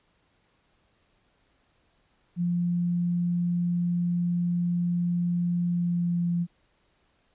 sine tone with pitch glide, 174.4 to 172.6 Hz, F3 to F3, -2 to -20 cents, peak -23 dBFS, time 2.36-6.47 s, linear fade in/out 50 ms, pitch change -18 cents, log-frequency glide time 5.66-6.36 s, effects pink hiss -68 dBFS RMS until 7.34 s + resampled to 8000 Hz

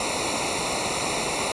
pink noise with comb filter, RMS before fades -26 dBFS, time 0-1.52 s, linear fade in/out 2 ms, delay 0.62 ms, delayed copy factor -1, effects resampled to 24000 Hz

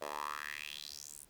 10% pulse tone with high-pass filter sweep, 73.7 Hz, D2, 7 cents sharp, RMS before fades -44 dBFS, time 0.01-1.25 s, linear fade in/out 10 ms, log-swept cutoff 610 to 10000 Hz, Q 4.1, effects pink hiss -67 dBFS RMS until 1.29 s

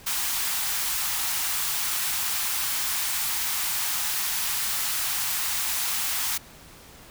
white high-pass noise, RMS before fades -27 dBFS, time 0.06-6.38 s, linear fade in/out 10 ms, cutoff 760 Hz, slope 48 dB/octave, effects pink hiss -48 dBFS RMS until 7.1 s

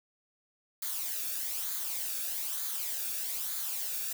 blue noise with flanger, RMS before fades -35 dBFS, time 0.82-4.13 s, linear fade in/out 5 ms, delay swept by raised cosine 0.36 to 1 ms, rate 1.1 Hz, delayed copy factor -0.55, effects none

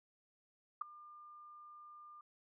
sine tone with ADSR envelope, 1200 Hz, D6, 37 cents sharp, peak -31 dBFS, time 0.81-2.21 s, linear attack 7 ms, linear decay 5 ms, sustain -22 dB, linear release 3 ms, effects none

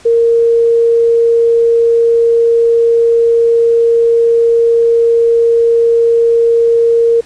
sine tone, 463.9 Hz, A#4, 8 cents flat, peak -6 dBFS, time 0.05-7.21 s, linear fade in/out 10 ms, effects pink hiss -41 dBFS RMS until 7.25 s + resampled to 22050 Hz

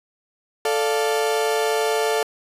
35% pulse chord, D minor, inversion second, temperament equal, 440 / 587.3 / 698.5 Hz, A4 / D5 / F5, 0 / 0 / 0 cents, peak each -19 / -25 / -24 dBFS, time 0.65-2.23 s, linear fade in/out 2 ms, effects resampled to 32000 Hz

